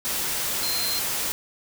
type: tone in noise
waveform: sine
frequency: 4148 Hz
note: C8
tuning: 16 cents flat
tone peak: -27 dBFS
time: 0.63-0.99 s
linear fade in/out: 0 ms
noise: white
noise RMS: -27 dBFS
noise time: 0.05-1.32 s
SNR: -3 dB
effects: none